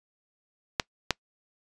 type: clicks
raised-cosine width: 0.2 ms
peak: -5 dBFS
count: 2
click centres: 0.798 / 1.107 s
effects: noise-tail reverb RT60 0.1 s tail -25 dB re dry + resampled to 22050 Hz